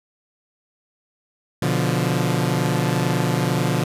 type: chord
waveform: sawtooth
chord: B diminished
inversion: none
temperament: equal with one note detuned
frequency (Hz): 123.47 / 145.57 / 174.61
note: B2 / D3 / F3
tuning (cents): 0 / -15 / 0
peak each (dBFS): -19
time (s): 1.62-3.84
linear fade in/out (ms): 5
effects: resampled to 32000 Hz